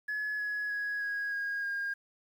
sine tone with pitch steps, 1700 / 1683.4 / 1666.9 / 1650.7 / 1634.5 / 1618.5 Hz, G#6 / G#6 / G#6 / G#6 / G#6 / G#6, +40 / +23 / +6 / -11 / -28 / -45 cents, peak -30 dBFS, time 0.08-1.94 s, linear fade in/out 10 ms, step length 310 ms, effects tanh soft clip ceiling -28 dBFS + 10-bit

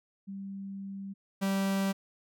sine / 45% pulse tone pair in turn, 196 / 194.76 Hz, G3 / G3, 0 / -11 cents, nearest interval unison, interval 11 cents, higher first, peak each -37 / -27 dBFS, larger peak second, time 0.27-1.14 / 1.41-1.93 s, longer first, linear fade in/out 20 ms, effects none

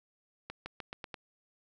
accelerating click train, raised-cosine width 0.3 ms, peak -24 dBFS, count 6, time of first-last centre 0.5-1.142 s, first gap 160 ms, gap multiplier 0.89, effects none

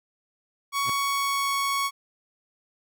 sawtooth tone with pitch glide, 1118 to 1110.9 Hz, C#6 to C#6, +14 to +3 cents, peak -20 dBFS, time 0.72-1.91 s, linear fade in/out 50 ms, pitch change -11 cents, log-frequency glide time 0.85-1.55 s
sawtooth tone with exponential growth, 123.6 Hz, B2, 2 cents sharp, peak -27 dBFS, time 0.81-0.9 s, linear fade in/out 5 ms, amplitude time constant 18 ms
effects none

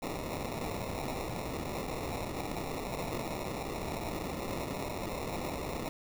violet noise with sample-and-hold, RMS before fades -37 dBFS, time 0.02-5.89 s, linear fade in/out 2 ms, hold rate 1575 Hz, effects none

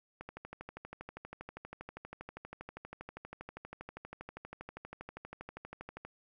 click train, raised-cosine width 0.5 ms, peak -29 dBFS, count 74, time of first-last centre 0.21-6.05 s, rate 12.5 Hz, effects none

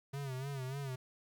square tone with vibrato, 134.8 Hz, C#3, 48 cents flat, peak -39 dBFS, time 0.13-0.96 s, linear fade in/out 10 ms, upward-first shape sine, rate 3.4 Hz, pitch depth 89 cents each way, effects 12-bit

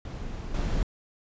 brown noise with level steps, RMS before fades -35 / -27 dBFS, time 0.05-0.83 s, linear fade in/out 2 ms, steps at 0.54 s, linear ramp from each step 5 ms, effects resampled to 16000 Hz

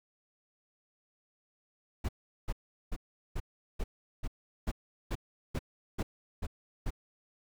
brown noise bursts, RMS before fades -32 dBFS, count 12, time 2.04-6.906 s, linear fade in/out 10 ms, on 48 ms, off 390 ms, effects none

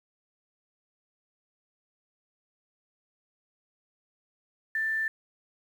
sine tone with quantisation, 1773 Hz, A6, 13 cents sharp, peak -26 dBFS, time 4.75-5.08 s, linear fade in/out 2 ms, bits 9, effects none

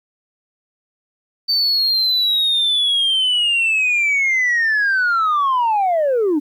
sine linear sweep, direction down, 4586 to 276.6 Hz, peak -12 dBFS, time 1.48-6.4 s, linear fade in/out 20 ms, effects tanh soft clip ceiling -12 dBFS + 9-bit

